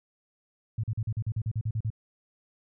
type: tone bursts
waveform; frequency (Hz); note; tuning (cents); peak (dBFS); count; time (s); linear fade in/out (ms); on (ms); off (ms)
sine; 110; A2; 0; -26; 12; 0.78-1.903; 5; 56; 41
effects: none